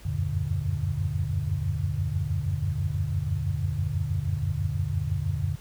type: tone cluster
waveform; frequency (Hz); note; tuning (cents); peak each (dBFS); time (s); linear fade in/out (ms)
sine; 77.1 / 89.9 / 96 / 117.7 / 145.7; D#2 / F#2 / G2 / A#2 / D3; -15 / -49 / -36 / +17 / -13; -34 / -31 / -30 / -33 / -30; 0.05-5.56; 10
effects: added 50 Hz sine -49 dBFS peak until 5.6 s + pink hiss -52 dBFS RMS until 5.6 s